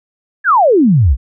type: exponential sweep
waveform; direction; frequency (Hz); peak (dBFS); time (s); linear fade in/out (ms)
sine; down; 1736 to 54; -6; 0.44-1.17; 50
effects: none